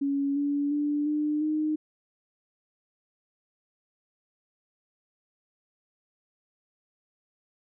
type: tone with pitch steps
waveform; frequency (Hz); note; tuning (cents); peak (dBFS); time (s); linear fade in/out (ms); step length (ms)
sine; 279.6 / 286.3 / 293.2 / 300.2 / 307.4; C#4 / D4 / D4 / D4 / D#4; +15 / -44 / -3 / +38 / -21; -24; 0.01-1.76; 10; 350
effects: none